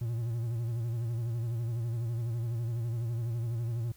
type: tone with vibrato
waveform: triangle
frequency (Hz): 116.54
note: A#2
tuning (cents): 0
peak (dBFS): -28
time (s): 0.01-3.92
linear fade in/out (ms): 5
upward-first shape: sine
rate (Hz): 12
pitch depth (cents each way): 69
effects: added 60 Hz sine -59 dBFS peak until 3.96 s + white hiss -62 dBFS RMS until 3.96 s